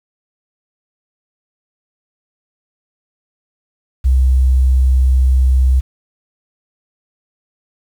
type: tone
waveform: sine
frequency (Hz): 64.6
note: C2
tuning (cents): -21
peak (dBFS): -8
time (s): 4.04-5.81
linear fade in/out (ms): 20
effects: 7-bit